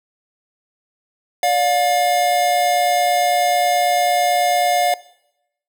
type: tone pair together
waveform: square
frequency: 582.9 / 712 Hz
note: D5 / F5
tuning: -13 / +33 cents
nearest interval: minor third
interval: 346 cents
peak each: -22 / -16 dBFS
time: 1.43-4.94 s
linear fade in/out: 2 ms
effects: noise-tail reverb RT60 0.8 s tail -19 dB re dry